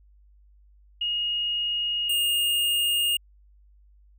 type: tone pair in turn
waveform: sine / square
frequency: 2868 / 2838 Hz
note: F7 / F7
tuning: +45 / +27 cents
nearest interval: unison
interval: 18 cents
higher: first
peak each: -24 / -22 dBFS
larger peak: second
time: 1.01-2.09 / 2.09-3.17 s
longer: neither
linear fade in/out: 5 ms
effects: added 50 Hz sine -53 dBFS peak until 4.18 s